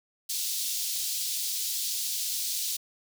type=high-pass noise; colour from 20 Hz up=pink; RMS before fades=-31 dBFS; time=0.29-2.77 s; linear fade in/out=10 ms; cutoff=3800 Hz; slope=24 dB/octave; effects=none